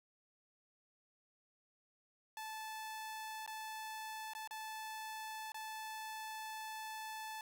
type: tone with dropouts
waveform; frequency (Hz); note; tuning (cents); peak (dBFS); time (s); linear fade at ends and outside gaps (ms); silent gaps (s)
sawtooth; 873; A5; -14; -40; 2.37-7.41; 1; 3.463-3.476 / 4.335-4.35 / 4.475-4.509 / 5.52-5.544
effects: none